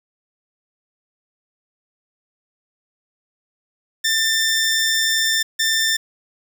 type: tone bursts at uneven times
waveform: 15% pulse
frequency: 1787 Hz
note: A6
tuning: 26 cents sharp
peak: -10 dBFS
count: 2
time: 4.04-5.43 / 5.59-5.97 s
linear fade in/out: 10 ms
effects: none